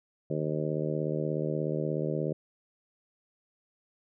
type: harmonic tone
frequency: 76.7 Hz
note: D#2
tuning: 24 cents flat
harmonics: 2 / 3 / 4 / 5 / 6 / 7 / 8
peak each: -32 / -39 / -37 / -35 / -37 / -36 / -40 dBFS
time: 0.3-2.33 s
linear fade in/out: 5 ms
effects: none